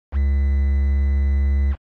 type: tone with quantisation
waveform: triangle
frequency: 69.2 Hz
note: C#2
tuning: 2 cents flat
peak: -13 dBFS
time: 0.12-1.76 s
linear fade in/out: 50 ms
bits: 6
effects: low-pass 2000 Hz 12 dB/octave + AAC 48 kbps